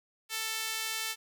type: tone with high-pass filter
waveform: sawtooth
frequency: 442.3 Hz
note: A4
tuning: 9 cents sharp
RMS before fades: -35 dBFS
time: 0.29-1.16 s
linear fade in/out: 50 ms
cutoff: 2300 Hz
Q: 0.73
effects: 10-bit